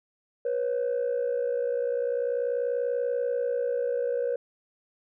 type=tone pair together; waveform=sine; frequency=485.6 / 546 Hz; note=B4 / C#5; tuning=-29 / -26 cents; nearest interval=major second; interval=203 cents; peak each=-25 / -28 dBFS; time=0.45-4.36 s; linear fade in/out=5 ms; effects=tanh soft clip ceiling -21 dBFS